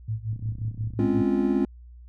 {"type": "tone with tremolo", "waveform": "sine", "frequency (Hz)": 110, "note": "A2", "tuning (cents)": 0, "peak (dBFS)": -24, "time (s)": [0.08, 1.22], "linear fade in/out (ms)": 5, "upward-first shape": "sine", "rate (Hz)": 5.6, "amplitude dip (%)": 90}
{"type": "click train", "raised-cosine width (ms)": 5, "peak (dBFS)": -28, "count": 20, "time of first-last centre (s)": [0.33, 0.937], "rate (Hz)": 31.3}
{"type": "chord", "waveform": "triangle", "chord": "Db major seventh", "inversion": "second", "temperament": "just", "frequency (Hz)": [207.9, 259.9, 277.2, 346.5], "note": ["Ab3", "C4", "Db4", "F4"], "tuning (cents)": [2, -11, 0, -14], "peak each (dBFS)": -24, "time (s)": [0.99, 1.65], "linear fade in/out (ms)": 2}
{"effects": ["added 60 Hz sine -43 dBFS peak until 2.08 s"]}